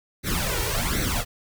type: noise with flanger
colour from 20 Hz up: pink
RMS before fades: -25 dBFS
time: 0.23-1.25 s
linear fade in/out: 50 ms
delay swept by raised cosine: 0.49 to 2.19 ms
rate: 1.3 Hz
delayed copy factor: +0.8
effects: none